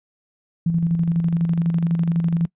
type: tone with tremolo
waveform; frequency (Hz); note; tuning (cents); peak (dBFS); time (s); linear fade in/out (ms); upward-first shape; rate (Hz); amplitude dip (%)
sine; 167.8; E3; +31; -15; 0.66-2.46; 5; square; 12; 45
effects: noise-tail reverb RT60 0.1 s tail -23 dB re dry + resampled to 8000 Hz